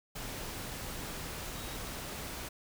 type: tone in noise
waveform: sine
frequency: 3794 Hz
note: A#7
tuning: 30 cents sharp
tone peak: -52 dBFS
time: 1.55-1.76 s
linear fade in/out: 10 ms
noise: pink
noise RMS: -41 dBFS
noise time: 0.15-2.49 s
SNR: -14 dB
effects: none